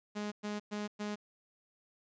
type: tone bursts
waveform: sawtooth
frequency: 208.4 Hz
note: G#3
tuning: 6 cents sharp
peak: -32 dBFS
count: 4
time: 0.15-1.16 s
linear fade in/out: 20 ms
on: 170 ms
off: 110 ms
effects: resampled to 16000 Hz + 11-bit